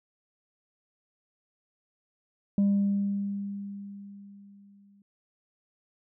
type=tone with exponential decay; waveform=sine; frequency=200.2 Hz; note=G3; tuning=37 cents sharp; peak=-17 dBFS; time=2.58-5.02 s; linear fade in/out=2 ms; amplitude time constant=530 ms; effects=tanh soft clip ceiling -19 dBFS